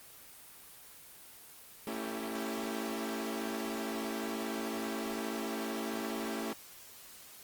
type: chord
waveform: sawtooth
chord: A dominant seventh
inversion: none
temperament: equal with one note detuned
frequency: 223.6 / 277.2 / 329.6 / 392 Hz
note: A3 / C#4 / E4 / G4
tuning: +28 / 0 / 0 / 0 cents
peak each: -35 / -38 / -38 / -38 dBFS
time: 1.87-6.53 s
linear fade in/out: 2 ms
effects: white hiss -53 dBFS RMS until 7.43 s + Opus 24 kbps